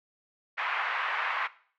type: band-pass noise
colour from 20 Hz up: pink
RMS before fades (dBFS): -31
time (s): 0.57-1.48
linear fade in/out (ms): 20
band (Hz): 920 to 2400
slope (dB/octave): 24
effects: noise-tail reverb RT60 0.5 s tail -18 dB re dry